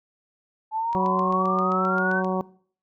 sine exponential sweep, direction up, 865 to 1551 Hz, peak -23 dBFS, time 0.71-2.23 s, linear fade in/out 50 ms
click train, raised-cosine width 0.2 ms, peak -26 dBFS, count 11, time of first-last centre 0.93-2.246 s, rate 7.6 Hz
harmonic tone, 186.5 Hz, F#3, 14 cents sharp, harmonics 1 / 2 / 3 / 4 / 5 / 6, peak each -25 / -28 / -30 / -31 / -32 / -33 dBFS, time 0.95-2.41 s, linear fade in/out 0 ms
effects noise-tail reverb RT60 0.5 s tail -21 dB re dry

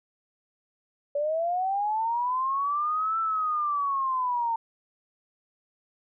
sine linear two-way sweep, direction up then down, 568 to 1335 to 905 Hz, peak -24 dBFS, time 1.15-4.56 s, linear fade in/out 5 ms, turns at 3.19 s, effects none

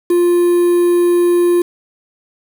triangle tone with quantisation, 350 Hz, F4, 4 cents sharp, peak -7 dBFS, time 0.1-1.62 s, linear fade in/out 5 ms, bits 5, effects none

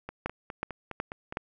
two click trains, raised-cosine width 0.5 ms, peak -15 / -22 dBFS, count 4 / 7, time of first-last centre 0.26-1.371 / 0.09-1.325 s, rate 2.7 / 4.86 Hz, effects none

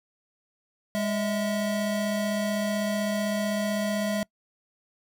square tone pair together, 204.4 / 649 Hz, G#3 / E5, -27 / -27 cents, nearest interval octave + minor sixth, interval 2000 cents, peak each -28 / -30 dBFS, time 0.95-4.23 s, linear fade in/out 0 ms, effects noise-tail reverb RT60 0.1 s tail -25 dB re dry

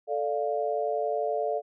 sine chord, D minor, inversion second, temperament equal, 440 / 587.3 / 698.5 Hz, A4 / D5 / F5, 0 / 0 / 0 cents, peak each -30 dBFS, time 0.07-1.62 s, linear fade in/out 50 ms, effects none

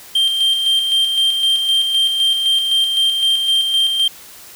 triangle tone with tremolo, 3166 Hz, G7, 17 cents sharp, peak -10 dBFS, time 0.15-4.08 s, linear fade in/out 5 ms, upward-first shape square, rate 3.9 Hz, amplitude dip 40%, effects white hiss -39 dBFS RMS until 4.55 s

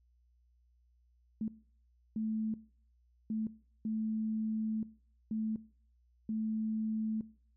sine tone bursts at uneven times, 218.7 Hz, A3, 10 cents flat, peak -32 dBFS, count 6, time 1.41-1.48 / 2.16-2.54 / 3.3-3.47 / 3.85-4.83 / 5.31-5.56 / 6.29-7.21 s, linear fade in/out 2 ms, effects noise-tail reverb RT60 0.5 s tail -20 dB re dry + added 60 Hz sine -66 dBFS peak until 7.56 s

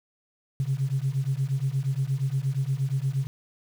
sine beating tone pair, 130.81 / 139.31 Hz, C3 / C#3, 0 / +9 cents, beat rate 8.5 Hz, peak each -26 dBFS, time 0.6-3.27 s, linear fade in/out 0 ms, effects tanh soft clip ceiling -17 dBFS + 8-bit

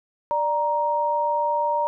sine tone pair together, 590.3 / 937 Hz, D5 / A#5, +9 / +9 cents, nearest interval minor sixth, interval 800 cents, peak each -25 / -21 dBFS, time 0.31-1.87 s, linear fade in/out 0 ms, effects none

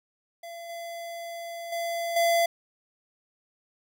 square tone with level steps, 679 Hz, F5, 49 cents flat, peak -39 / -36 / -29 / -21 dBFS, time 0.43-2.46 s, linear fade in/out 5 ms, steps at 0.69 / 1.72 / 2.16 s, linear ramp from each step 5 ms, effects none

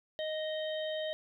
harmonic tone, 622.3 Hz, D#5, in tune, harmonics 1 / 3 / 5 / 6, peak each -34 / -45 / -43 / -45 dBFS, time 0.19-1.13 s, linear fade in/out 0 ms, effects 12-bit

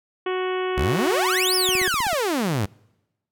harmonic tone, 370 Hz, F#4, in tune, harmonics 1 / 2 / 3 / 4 / 5 / 6 / 7 / 8 / 9, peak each -23 / -33 / -31 / -37 / -37 / -39 / -40 / -39 / -45 dBFS, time 0.26-1.88 s, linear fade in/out 5 ms
sawtooth exponential two-way sweep, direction up then down, 56 to 5450 to 92.5 Hz, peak -17 dBFS, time 0.77-2.66 s, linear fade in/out 10 ms, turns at 1.55 s
click train, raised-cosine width 3 ms, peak -22 dBFS, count 8, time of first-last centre 1.69-2.13 s, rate 15.9 Hz
effects noise-tail reverb RT60 1.0 s tail -26 dB re dry

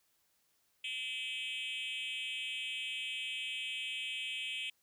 sine tone with frequency modulation, 2835 Hz, F7, 25 cents sharp, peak -34 dBFS, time 0.84-4.7 s, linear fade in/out 5 ms, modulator 261 Hz, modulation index 1.9, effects tanh soft clip ceiling -36 dBFS + white hiss -75 dBFS RMS until 4.82 s

